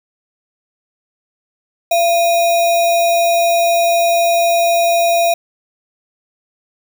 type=tone with sample-and-hold; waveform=sine; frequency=681 Hz; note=F5; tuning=44 cents flat; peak=-10 dBFS; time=1.91-5.34 s; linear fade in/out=5 ms; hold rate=3150 Hz; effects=none